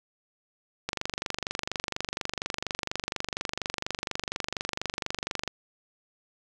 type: click train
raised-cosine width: 0.2 ms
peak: -12 dBFS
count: 112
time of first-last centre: 0.89-5.477 s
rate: 24.2 Hz
effects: none